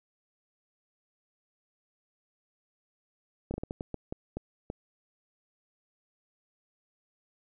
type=slowing click train; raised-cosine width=2 ms; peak=-21 dBFS; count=10; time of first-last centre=3.51-4.701 s; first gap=30 ms; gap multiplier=1.35; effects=none